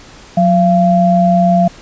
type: tone pair together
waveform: sine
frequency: 181.4 / 684.9 Hz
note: F#3 / F5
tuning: -34 / -34 cents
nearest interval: octave + major seventh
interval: 2300 cents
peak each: -10 dBFS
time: 0.37-1.68 s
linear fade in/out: 5 ms
effects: pink hiss -38 dBFS RMS until 1.81 s + resampled to 16000 Hz